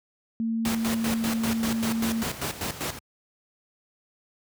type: tone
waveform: sine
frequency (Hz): 226.5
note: A#3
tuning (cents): -50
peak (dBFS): -24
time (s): 0.4-2.23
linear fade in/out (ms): 0
type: noise with tremolo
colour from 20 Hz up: pink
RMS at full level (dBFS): -29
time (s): 0.65-2.99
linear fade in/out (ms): 2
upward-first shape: square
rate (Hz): 5.1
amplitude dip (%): 70
effects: high-pass 80 Hz 12 dB/octave